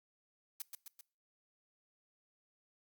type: noise with echo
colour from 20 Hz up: blue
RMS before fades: -41 dBFS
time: 0.6-0.62 s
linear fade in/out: 2 ms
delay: 130 ms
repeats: 3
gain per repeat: -4 dB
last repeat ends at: 1.01 s
effects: noise-tail reverb RT60 0.4 s tail -23 dB re dry + Opus 48 kbps